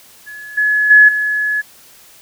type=tone with level steps; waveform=sine; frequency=1700 Hz; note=G#6; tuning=40 cents sharp; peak=-29 / -11 / -3 / -14 dBFS; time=0.26-1.62 s; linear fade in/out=20 ms; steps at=0.57 / 0.9 / 1.08 s; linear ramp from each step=10 ms; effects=white hiss -44 dBFS RMS until 2.21 s